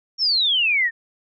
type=exponential sweep; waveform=sine; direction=down; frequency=5588 to 1784 Hz; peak=-16 dBFS; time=0.18-0.91 s; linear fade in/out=50 ms; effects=none